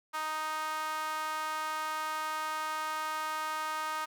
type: tone with high-pass filter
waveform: sawtooth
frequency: 311.1 Hz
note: D#4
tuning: in tune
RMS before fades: -35 dBFS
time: 0.13-4.06 s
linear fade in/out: 20 ms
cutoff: 1100 Hz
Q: 4.5
effects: none